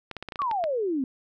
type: clicks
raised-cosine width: 0.3 ms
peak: -19 dBFS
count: 9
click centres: 0.113 / 0.167 / 0.226 / 0.287 / 0.322 / 0.358 / 0.419 / 0.513 / 0.64 s
type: exponential sweep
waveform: sine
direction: down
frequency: 1200 to 250.2 Hz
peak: -24 dBFS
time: 0.39-1.04 s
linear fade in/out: 2 ms
effects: none